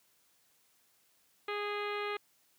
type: harmonic tone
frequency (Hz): 412.8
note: G#4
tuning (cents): -10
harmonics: 1 / 2 / 3 / 4 / 5 / 6 / 7 / 8 / 9 / 10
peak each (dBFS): -37 / -44 / -40 / -46 / -43 / -45 / -51 / -50 / -55 / -54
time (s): 1.48-2.17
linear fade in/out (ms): 5
effects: white hiss -70 dBFS RMS until 2.58 s + high-pass 80 Hz 12 dB/octave